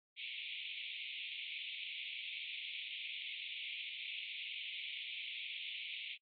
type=band-pass noise; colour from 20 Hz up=pink; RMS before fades=-45 dBFS; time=0.16-6.18 s; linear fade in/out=50 ms; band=2200 to 3700 Hz; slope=96 dB/octave; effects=noise-tail reverb RT60 0.1 s tail -24 dB re dry + MP3 32 kbps